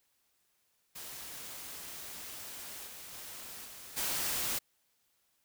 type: noise with level steps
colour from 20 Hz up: white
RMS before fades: -45 / -48 / -46 / -49 / -34 dBFS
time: 0.95-4.59 s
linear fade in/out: 10 ms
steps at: 2.86 / 3.12 / 3.64 / 3.96 s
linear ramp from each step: 20 ms
effects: white hiss -75 dBFS RMS until 5.44 s